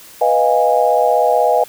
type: chord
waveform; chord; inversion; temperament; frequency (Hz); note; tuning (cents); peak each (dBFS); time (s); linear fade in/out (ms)
sine; F half-diminished seventh; second; equal with one note detuned; 493.9 / 622.3 / 698.5 / 823.4; Cb5 / Eb5 / F5 / Ab5; 0 / 0 / 0 / -15; -16; 0.21-1.64; 5
effects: white hiss -40 dBFS RMS until 1.68 s